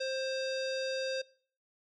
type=tone with low-pass filter; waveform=square; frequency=528 Hz; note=C5; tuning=16 cents sharp; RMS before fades=-35 dBFS; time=0-1.22 s; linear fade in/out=10 ms; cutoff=4700 Hz; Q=3.4; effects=noise-tail reverb RT60 0.5 s tail -22 dB re dry